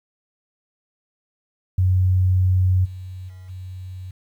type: tone with level steps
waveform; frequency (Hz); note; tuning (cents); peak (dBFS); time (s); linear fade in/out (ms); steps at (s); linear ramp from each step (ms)
sine; 92.5; F#2; 0; -14 / -31 / -37 / -31; 1.78-4.11; 5; 2.84 / 3.28 / 3.48; 20
effects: 9-bit